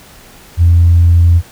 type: tone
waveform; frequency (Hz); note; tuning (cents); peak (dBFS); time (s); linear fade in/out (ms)
sine; 85.4; F2; -38; -3; 0.57-1.42; 50
effects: tanh soft clip ceiling 0 dBFS + pink hiss -39 dBFS RMS until 1.51 s